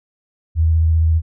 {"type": "tone with vibrato", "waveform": "sine", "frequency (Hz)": 80.8, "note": "E2", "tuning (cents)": -34, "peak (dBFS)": -11, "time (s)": [0.55, 1.22], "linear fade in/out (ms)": 50, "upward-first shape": "sine", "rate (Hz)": 15, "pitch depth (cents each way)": 24, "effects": []}